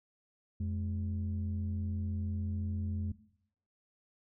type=tone pair together; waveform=sine; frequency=88.4 / 211.2 Hz; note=F2 / G#3; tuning=+22 / +29 cents; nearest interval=octave + minor third; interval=1507 cents; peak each=-32 / -37 dBFS; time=0.6-3.12 s; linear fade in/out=5 ms; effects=noise-tail reverb RT60 0.7 s tail -17 dB re dry + tanh soft clip ceiling -27 dBFS